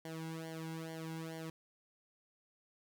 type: tone with flanger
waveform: sawtooth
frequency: 161.8 Hz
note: E3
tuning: 32 cents flat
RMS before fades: -44 dBFS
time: 0.05-1.5 s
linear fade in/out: 2 ms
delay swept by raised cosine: 0.78 to 1.68 ms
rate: 2.3 Hz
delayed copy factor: -0.95
effects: none